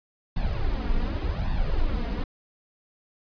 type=noise with flanger; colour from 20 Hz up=brown; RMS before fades=-25 dBFS; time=0.36-2.24 s; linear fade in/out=5 ms; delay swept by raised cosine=1.1 to 4.3 ms; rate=0.87 Hz; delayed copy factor=+0.7; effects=resampled to 11025 Hz